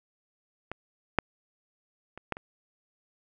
clicks, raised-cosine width 0.5 ms, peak -20 / -6 / -27 / -14 / -25 dBFS, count 5, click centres 0.716 / 1.187 / 2.176 / 2.323 / 2.369 s, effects none

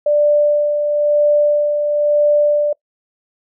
sine tone with tremolo, 590 Hz, D5, 8 cents sharp, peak -9 dBFS, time 0.06-2.73 s, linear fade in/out 5 ms, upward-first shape sine, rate 1 Hz, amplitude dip 45%, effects noise-tail reverb RT60 0.1 s tail -24 dB re dry

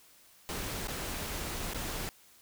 pink noise with dropouts, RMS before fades -37 dBFS, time 0.49-2.09 s, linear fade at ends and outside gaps 0 ms, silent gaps 0.872-0.883 / 1.735-1.746 s, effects white hiss -60 dBFS RMS until 2.41 s

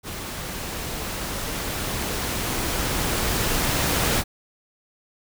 pink noise with level ramp, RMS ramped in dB -33 to -21 dBFS, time 0.03-4.24 s, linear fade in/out 50 ms, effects none

